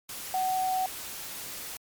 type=tone in noise; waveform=sine; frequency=750 Hz; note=F#5; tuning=23 cents sharp; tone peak=-25 dBFS; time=0.34-0.86 s; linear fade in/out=2 ms; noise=white; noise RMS=-39 dBFS; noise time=0.09-1.77 s; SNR=+11 dB; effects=MP3 96 kbps